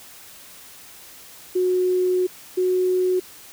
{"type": "tone pair in turn", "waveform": "sine", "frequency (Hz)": [365.6, 367.2], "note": ["F#4", "F#4"], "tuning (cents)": [-21, -13], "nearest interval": "unison", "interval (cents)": 8, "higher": "second", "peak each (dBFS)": -17, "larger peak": "neither", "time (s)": [[1.55, 2.27], [2.57, 3.2]], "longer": "first", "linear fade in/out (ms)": 10, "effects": ["white hiss -44 dBFS RMS until 3.52 s"]}